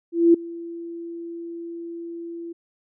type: tone with ADSR envelope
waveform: sine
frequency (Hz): 337.9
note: E4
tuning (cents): +43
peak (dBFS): -9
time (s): 0.12-2.53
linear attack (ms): 220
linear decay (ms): 6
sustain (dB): -22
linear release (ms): 12
effects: none